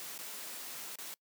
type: noise with dropouts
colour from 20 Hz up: white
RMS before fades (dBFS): -44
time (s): 0-1.14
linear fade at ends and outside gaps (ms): 0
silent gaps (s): 0.178-0.189 / 0.956-0.986
effects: noise-tail reverb RT60 0.1 s tail -25 dB re dry + high-pass 200 Hz 12 dB/octave